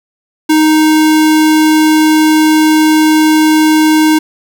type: tone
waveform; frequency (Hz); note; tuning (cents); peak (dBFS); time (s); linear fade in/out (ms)
square; 311.1; D#4; 0; -6; 0.49-4.19; 10
effects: 8-bit